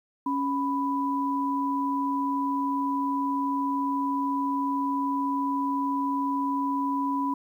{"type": "tone pair together", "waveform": "sine", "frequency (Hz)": [277.2, 991], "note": ["C#4", "B5"], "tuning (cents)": [0, 6], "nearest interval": "octave + minor seventh", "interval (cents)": 2206, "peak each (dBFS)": -27, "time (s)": [0.26, 7.34], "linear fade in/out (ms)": 5, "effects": ["10-bit"]}